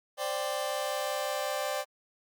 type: chord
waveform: sawtooth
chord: C suspended second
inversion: none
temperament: just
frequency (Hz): 523.3 / 588.7 / 784.9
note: C5 / D5 / G5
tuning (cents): 0 / +4 / +2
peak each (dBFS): -32 / -29 / -32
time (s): 0.17-1.85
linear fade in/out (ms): 50
effects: Opus 48 kbps